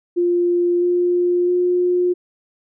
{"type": "tone with pitch steps", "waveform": "sine", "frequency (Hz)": [350, 353.7, 357.4], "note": ["F4", "F4", "F4"], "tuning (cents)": [4, 22, 40], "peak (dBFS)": -14, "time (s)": [0.16, 2.14], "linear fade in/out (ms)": 20, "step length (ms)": 660, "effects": []}